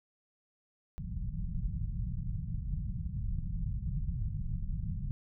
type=low-pass noise; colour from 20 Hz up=pink; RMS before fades=-35 dBFS; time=0.98-5.11 s; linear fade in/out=0 ms; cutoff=180 Hz; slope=48 dB/octave; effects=none